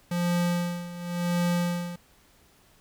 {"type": "tone with tremolo", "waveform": "square", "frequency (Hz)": 174.61, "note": "F3", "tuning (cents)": 0, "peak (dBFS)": -23, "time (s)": [0.11, 1.96], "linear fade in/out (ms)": 5, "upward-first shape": "sine", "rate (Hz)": 0.92, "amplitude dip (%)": 80, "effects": ["pink hiss -60 dBFS RMS until 2.8 s"]}